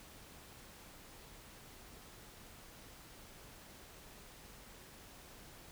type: silence
effects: pink hiss -56 dBFS RMS until 5.71 s